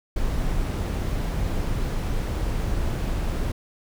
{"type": "noise", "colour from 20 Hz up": "brown", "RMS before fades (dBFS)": -25, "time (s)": [0.16, 3.52], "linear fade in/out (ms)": 5, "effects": []}